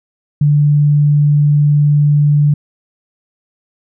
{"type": "tone", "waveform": "sine", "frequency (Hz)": 146.83, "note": "D3", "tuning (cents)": 0, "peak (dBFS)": -7, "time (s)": [0.41, 2.54], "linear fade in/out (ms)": 5, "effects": []}